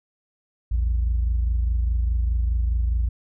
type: tone pair together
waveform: sine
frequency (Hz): 57.55 / 82.41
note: A#1 / E2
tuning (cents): -22 / 0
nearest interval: tritone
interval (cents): 622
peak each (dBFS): -18 / -27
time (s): 0.71-3.09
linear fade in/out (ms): 10
effects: tanh soft clip ceiling -15 dBFS